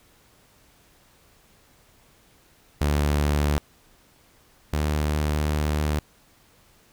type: tone pair in turn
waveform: sawtooth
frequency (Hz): 73.42 / 75.27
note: D2 / D2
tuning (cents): 0 / +43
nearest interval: unison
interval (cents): 43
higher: second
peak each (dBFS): -16 / -18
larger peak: first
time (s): 2.81-3.58 / 4.73-5.99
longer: second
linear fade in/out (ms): 0
effects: pink hiss -58 dBFS RMS until 6.92 s